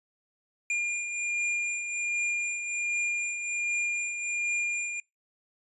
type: beating tone pair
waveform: square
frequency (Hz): 2409 / 2410.3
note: D7 / D7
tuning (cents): +43 / +44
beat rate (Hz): 1.3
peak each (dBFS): -29 / -38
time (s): 0.7-5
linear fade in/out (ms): 2
effects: noise-tail reverb RT60 0.2 s tail -26 dB re dry + resampled to 24000 Hz